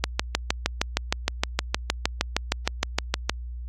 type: click train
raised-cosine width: 0.2 ms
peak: -3 dBFS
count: 22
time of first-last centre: 0.04-3.296 s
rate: 6.45 Hz
effects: added 60 Hz sine -32 dBFS peak until 3.68 s + AAC 48 kbps